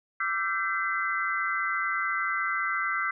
sine tone cluster, 1174 / 1348 / 1557 / 2032 Hz, D6 / E6 / G6 / B6, -1 / +38 / -12 / +49 cents, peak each -33 / -31 / -31 / -31 dBFS, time 0.2-3.11 s, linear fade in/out 5 ms, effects none

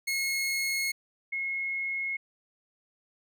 sawtooth / sine tone pair in turn, 2167 / 2167 Hz, C#7 / C#7, -40 / -40 cents, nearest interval unison, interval 0 cents, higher neither, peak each -24 / -29 dBFS, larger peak first, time 0.07-0.92 / 1.32-2.17 s, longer neither, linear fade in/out 10 ms, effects none

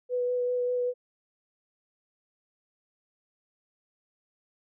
sine tone with vibrato, 493.9 Hz, B4, in tune, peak -25 dBFS, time 0.09-0.94 s, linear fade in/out 50 ms, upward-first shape sine, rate 5.1 Hz, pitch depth 11 cents each way, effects none

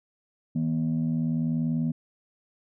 sine tone pair together, 160.23 / 240.7 Hz, E3 / B3, -49 / -44 cents, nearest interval perfect fifth, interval 705 cents, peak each -25 dBFS, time 0.55-1.92 s, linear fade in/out 10 ms, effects tanh soft clip ceiling -19 dBFS

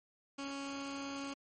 15% pulse tone with notch filter, 277.2 Hz, C#4, in tune, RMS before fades -42 dBFS, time 0.38-1.34 s, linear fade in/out 10 ms, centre 680 Hz, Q 1.1, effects low-pass 11000 Hz 12 dB/octave + MP3 32 kbps

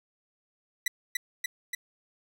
sawtooth tone with echo, 1973 Hz, B6, 2 cents flat, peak -21 dBFS, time 0.86-0.88 s, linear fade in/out 5 ms, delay 290 ms, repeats 3, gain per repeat -2 dB, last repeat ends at 1.75 s, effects none

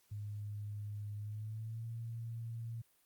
sine tone with pitch glide, 103.83 to 115.21 Hz, G#2 to A#2, 0 to -20 cents, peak -40 dBFS, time 0.11-2.82 s, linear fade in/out 10 ms, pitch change +180 cents, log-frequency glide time 1.18-1.89 s, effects white hiss -72 dBFS RMS until 3.05 s + Opus 48 kbps

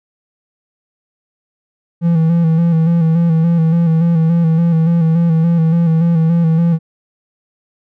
triangle tone with vibrato, 165.5 Hz, E3, 7 cents sharp, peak -7 dBFS, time 2.01-6.79 s, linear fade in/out 50 ms, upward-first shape square, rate 3.5 Hz, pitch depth 42 cents each way, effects none

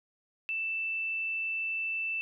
sine tone, 2654 Hz, E7, 11 cents sharp, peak -30 dBFS, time 0.49-2.21 s, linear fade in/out 0 ms, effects none

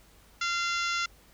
harmonic tone with a mistuned harmonic, 690 Hz, F5, 21 cents flat, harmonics 2 / 3 / 4 / 5 / 6 / 7 / 8 / 9 / 10, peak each -30 / -34 / -36 / -38 / -40 / -41 / -42 / -43 / -44 dBFS, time 0.41-1.06 s, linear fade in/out 5 ms, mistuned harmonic 8, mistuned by -32 cents, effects added 50 Hz sine -59 dBFS peak until 1.33 s + pink hiss -59 dBFS RMS until 1.33 s

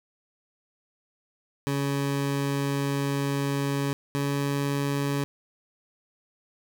20% pulse tone pair in turn, 140 / 141.14 Hz, C#3 / C#3, +18 / +32 cents, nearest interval unison, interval 14 cents, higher second, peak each -20 dBFS, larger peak neither, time 1.67-3.93 / 4.15-5.24 s, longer first, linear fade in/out 0 ms, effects none

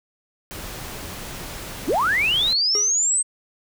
pink noise, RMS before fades -34 dBFS, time 0.51-2.53 s, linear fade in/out 0 ms
sine linear sweep, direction up, 204.2 to 8372 Hz, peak -17 dBFS, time 1.87-3.23 s, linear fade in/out 20 ms
square tone with exponential decay, 415.3 Hz, G#4, in tune, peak -25 dBFS, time 2.75-3 s, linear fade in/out 1 ms, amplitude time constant 54 ms
effects none

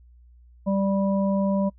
harmonic tone, 196 Hz, G3, in tune, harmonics 1 / 3 / 5, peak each -21 / -26 / -34 dBFS, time 0.66-1.7 s, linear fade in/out 20 ms, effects noise-tail reverb RT60 0.1 s tail -26 dB re dry + added 60 Hz sine -49 dBFS peak until 1.78 s

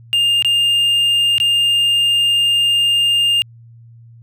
triangle tone with dropouts, 2811 Hz, F7, 11 cents sharp, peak -10 dBFS, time 0.13-3.42 s, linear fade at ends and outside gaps 0 ms, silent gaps 0.424-0.447 / 1.382-1.401 s, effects added 116 Hz sine -39 dBFS peak until 4.22 s

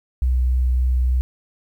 sine tone with vibrato, 62.9 Hz, B1, 32 cents sharp, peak -15 dBFS, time 0.22-1.21 s, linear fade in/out 0 ms, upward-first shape triangle, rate 3.5 Hz, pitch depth 11 cents each way, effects 9-bit

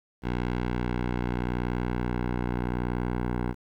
10% pulse tone with low-pass filter sweep, 60.8 Hz, B1, 26 cents flat, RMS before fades -29 dBFS, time 0.22-3.55 s, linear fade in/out 50 ms, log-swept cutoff 2700 to 1500 Hz, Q 0.81, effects 9-bit

